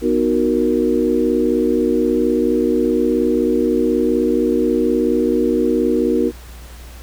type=chord; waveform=sine; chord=B major seventh; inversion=none; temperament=equal; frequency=246.9 / 311.1 / 370 / 466.2 Hz; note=B3 / D#4 / F#4 / A#4; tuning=0 / 0 / 0 / 0 cents; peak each=-19 dBFS; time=0.01-6.32 s; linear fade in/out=50 ms; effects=added 60 Hz sine -34 dBFS peak until 7.02 s + pink hiss -42 dBFS RMS until 7.02 s